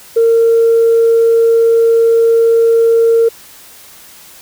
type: tone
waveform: sine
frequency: 458.8 Hz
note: A#4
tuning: 28 cents flat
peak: -5 dBFS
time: 0.16-3.29 s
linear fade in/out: 10 ms
effects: tanh soft clip ceiling -2 dBFS + white hiss -38 dBFS RMS until 4.41 s